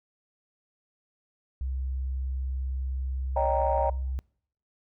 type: tone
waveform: sine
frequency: 65.41 Hz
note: C2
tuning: in tune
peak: -28 dBFS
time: 1.61-4.19 s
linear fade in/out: 0 ms
type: chord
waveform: sine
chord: Eb dominant seventh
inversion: third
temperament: equal with one note detuned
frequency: 554.4 / 616.5 / 784 / 932.3 Hz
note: Db5 / Eb5 / G5 / Bb5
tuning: 0 / -16 / 0 / 0 cents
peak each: -28 dBFS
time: 3.36-3.9 s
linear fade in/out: 5 ms
effects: noise-tail reverb RT60 0.6 s tail -25 dB re dry + tanh soft clip ceiling -13 dBFS